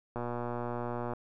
click train, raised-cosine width 1 ms, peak -22 dBFS, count 118, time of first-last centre 0.16-1.135 s, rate 120 Hz, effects none

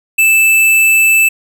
square tone, 2637 Hz, E7, in tune, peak -7 dBFS, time 0.18-1.29 s, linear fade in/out 10 ms, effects none

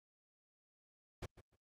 brown noise with echo, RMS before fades -40 dBFS, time 1.22-1.26 s, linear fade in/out 10 ms, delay 150 ms, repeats 2, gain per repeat -14 dB, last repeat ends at 1.56 s, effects low-pass 11000 Hz 12 dB/octave + Opus 48 kbps

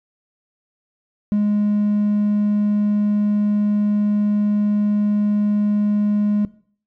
triangle tone, 207.7 Hz, G#3, in tune, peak -12 dBFS, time 1.32-6.45 s, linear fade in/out 0 ms, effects noise-tail reverb RT60 0.5 s tail -21 dB re dry + tanh soft clip ceiling -10 dBFS

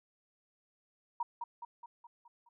sine tone with echo, 946 Hz, A#5, 25 cents sharp, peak -31 dBFS, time 1.2-1.23 s, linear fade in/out 5 ms, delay 210 ms, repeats 6, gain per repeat -5 dB, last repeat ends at 2.49 s, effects none

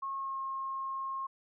sine tone with pitch glide, 1086 to 1074.1 Hz, C#6 to C6, -36 to +45 cents, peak -34 dBFS, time 0.02-1.27 s, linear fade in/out 10 ms, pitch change -19 cents, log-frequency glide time 0.17-0.4 s, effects none

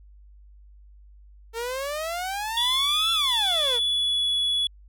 sawtooth exponential two-way sweep, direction up then down, 447.7 to 1366 to 447.7 Hz, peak -24 dBFS, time 1.53-3.8 s, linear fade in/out 50 ms, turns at 3.12 s
triangle tone with pitch glide, 3439 to 3396 Hz, A7 to G#7, -40 to +38 cents, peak -20 dBFS, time 2.57-4.67 s, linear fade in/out 2 ms, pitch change -22 cents, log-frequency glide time 3.55-4.29 s
effects added 50 Hz sine -47 dBFS peak until 4.88 s

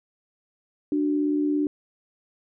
sine tone pair together, 295 / 372.4 Hz, D4 / F#4, +8 / +11 cents, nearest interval major third, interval 403 cents, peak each -21 / -30 dBFS, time 0.92-1.67 s, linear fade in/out 2 ms, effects none

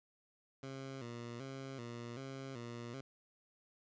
15% pulse tone with vibrato, 126.4 Hz, B2, 41 cents sharp, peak -38 dBFS, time 0.63-3.01 s, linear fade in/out 2 ms, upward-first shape square, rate 1.3 Hz, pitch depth 110 cents each way, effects resampled to 16000 Hz

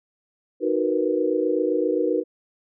sine chord, B major seventh, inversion first, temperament equal, 311.1 / 370 / 466.2 / 493.9 Hz, D#4 / F#4 / A#4 / B4, 0 / 0 / 0 / 0 cents, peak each -25 dBFS, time 0.6-2.24 s, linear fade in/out 50 ms, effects none

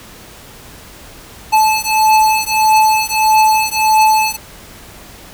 square beating tone pair, 868 / 869.6 Hz, A5 / A5, -24 / -21 cents, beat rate 1.6 Hz, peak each -13 dBFS, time 1.52-4.37 s, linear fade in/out 20 ms, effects pink hiss -37 dBFS RMS until 5.33 s

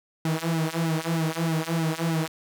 sawtooth tone with flanger, 162.7 Hz, E3, 22 cents flat, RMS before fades -26 dBFS, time 0.25-2.28 s, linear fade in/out 2 ms, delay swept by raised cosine 1.7 to 6.1 ms, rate 3.2 Hz, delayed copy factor -1, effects none

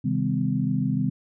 sine tone cluster, 131.4 / 158.2 / 201.1 / 254.7 Hz, C3 / D#3 / G3 / C4, +8 / +29 / +44 / -46 cents, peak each -27 dBFS, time 0.04-1.1 s, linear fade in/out 10 ms, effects none

